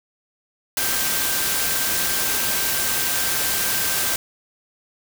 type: tone in noise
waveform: sine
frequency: 1568 Hz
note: G6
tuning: in tune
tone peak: -32 dBFS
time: 0.77-4.16 s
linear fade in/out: 2 ms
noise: white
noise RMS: -22 dBFS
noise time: 0.77-4.16 s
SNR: -13 dB
effects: none